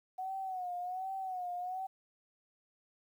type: tone with vibrato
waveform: sine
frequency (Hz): 740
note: F#5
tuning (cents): 0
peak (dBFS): -36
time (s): 0.18-1.87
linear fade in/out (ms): 10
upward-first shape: sine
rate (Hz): 1.3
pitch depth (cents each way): 73
effects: 11-bit